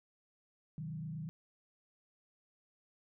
sine tone with frequency modulation, 157.1 Hz, D#3, 17 cents sharp, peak -39 dBFS, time 0.78-1.29 s, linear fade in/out 0 ms, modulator 28.3 Hz, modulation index 0.81, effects none

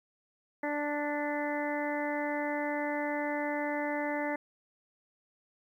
harmonic tone with a mistuned harmonic, 293.7 Hz, D4, in tune, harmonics 1 / 2 / 3 / 4 / 5 / 6 / 7, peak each -35 / -35 / -37 / -48 / -45 / -40 / -40 dBFS, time 0.63-4.36 s, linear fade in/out 5 ms, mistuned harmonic 7, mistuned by -18 cents, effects 11-bit

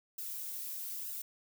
violet noise with flanger, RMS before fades -41 dBFS, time 0.18-1.22 s, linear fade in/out 5 ms, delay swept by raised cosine 0.88 to 5.38 ms, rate 1.1 Hz, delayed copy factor -0.7, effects none

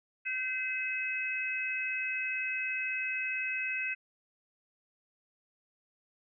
harmonic tone, 513 Hz, C5, 34 cents flat, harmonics 3 / 4 / 5, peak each -38 / -38 / -33 dBFS, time 0.25-3.95 s, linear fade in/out 20 ms, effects none

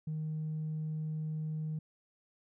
triangle tone with tanh clipping, 155.56 Hz, D#3, in tune, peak -34 dBFS, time 0.07-1.79 s, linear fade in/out 5 ms, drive 5 dB, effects none

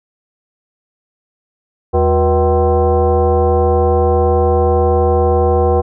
sine tone with frequency modulation, 201.1 Hz, G3, 44 cents sharp, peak -9 dBFS, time 1.93-5.82 s, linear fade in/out 20 ms, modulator 282 Hz, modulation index 2.1, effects none

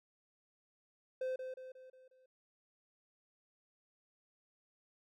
triangle tone with echo, 516 Hz, C5, 24 cents flat, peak -33 dBFS, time 1.21-1.36 s, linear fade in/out 5 ms, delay 180 ms, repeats 5, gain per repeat -6 dB, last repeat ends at 2.26 s, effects none

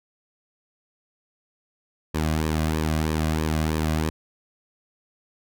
sawtooth tone with flanger, 78.3 Hz, D#2, 11 cents sharp, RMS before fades -24 dBFS, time 2.14-4.1 s, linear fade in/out 10 ms, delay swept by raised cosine 1.4 to 2.28 ms, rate 3.1 Hz, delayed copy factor -0.6, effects none

